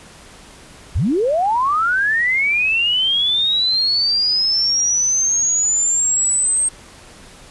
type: linear sweep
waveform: sine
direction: up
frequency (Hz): 51.91 to 8430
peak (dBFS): -14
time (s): 0.95-6.69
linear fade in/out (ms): 10
effects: pink hiss -42 dBFS RMS until 7.5 s + resampled to 24000 Hz